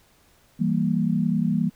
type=chord; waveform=sine; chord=E diminished; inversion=none; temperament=equal; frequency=164.81 / 196 / 233.1 Hz; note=E3 / G3 / Bb3; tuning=0 / 0 / 0 cents; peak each=-24 dBFS; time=0.59-1.7 s; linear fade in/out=20 ms; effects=pink hiss -59 dBFS RMS until 1.75 s